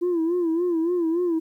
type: tone with vibrato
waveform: sine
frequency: 340 Hz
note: F4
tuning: 46 cents flat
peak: -18 dBFS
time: 0.01-1.4 s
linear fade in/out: 20 ms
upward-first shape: sine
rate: 3.5 Hz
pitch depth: 97 cents each way
effects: tanh soft clip ceiling -18 dBFS + 10-bit